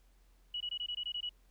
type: tone bursts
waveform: sine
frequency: 2927 Hz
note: F#7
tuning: 19 cents flat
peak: -35 dBFS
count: 9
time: 0.54-1.293 s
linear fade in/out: 5 ms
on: 65 ms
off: 21 ms
effects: added 44 Hz sine -62 dBFS peak until 1.5 s + pink hiss -73 dBFS RMS until 1.5 s